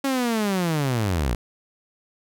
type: linear sweep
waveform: sawtooth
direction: down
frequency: 277.2 to 52 Hz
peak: -17 dBFS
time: 0.04-1.35 s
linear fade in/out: 5 ms
effects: none